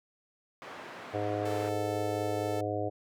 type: band-pass noise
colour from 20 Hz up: white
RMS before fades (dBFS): -45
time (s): 0.62-1.69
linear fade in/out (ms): 0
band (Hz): 200 to 1500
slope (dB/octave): 12
type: harmonic tone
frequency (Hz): 103.83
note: G#2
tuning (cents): 0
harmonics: 1 / 3 / 4 / 5 / 6 / 7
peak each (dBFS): -37 / -37 / -37 / -37 / -37 / -37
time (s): 1.13-2.9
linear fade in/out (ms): 20
type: tone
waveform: sawtooth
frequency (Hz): 440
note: A4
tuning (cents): 0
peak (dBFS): -34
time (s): 1.45-2.61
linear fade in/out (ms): 5
effects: none